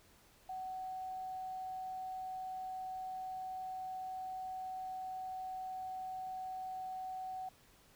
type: tone with quantisation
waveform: sine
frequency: 750 Hz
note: F#5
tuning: 23 cents sharp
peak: -40 dBFS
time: 0.49-7.49 s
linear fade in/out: 5 ms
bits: 11
effects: pink hiss -65 dBFS RMS until 7.95 s